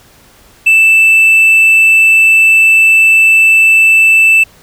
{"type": "tone with hard clipping", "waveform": "sine", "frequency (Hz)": 2646, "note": "E7", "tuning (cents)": 6, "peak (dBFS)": -4, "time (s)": [0.66, 4.44], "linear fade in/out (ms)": 10, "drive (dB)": 2, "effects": ["pink hiss -43 dBFS RMS until 4.62 s"]}